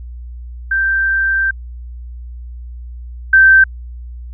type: tone pair in turn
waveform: sine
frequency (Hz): 1568 / 1556.3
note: G6 / G6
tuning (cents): 0 / -13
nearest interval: unison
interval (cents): 13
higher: first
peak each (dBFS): -12 / -4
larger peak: second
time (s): 0.71-1.51 / 3.33-3.64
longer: first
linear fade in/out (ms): 5
effects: added 60 Hz sine -27 dBFS peak until 4.33 s